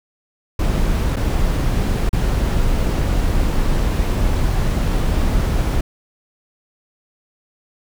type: noise with dropouts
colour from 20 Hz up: brown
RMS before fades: -17 dBFS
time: 0.59-5.81 s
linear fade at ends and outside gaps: 5 ms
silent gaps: 1.16-1.166 / 2.093-2.129 s
effects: none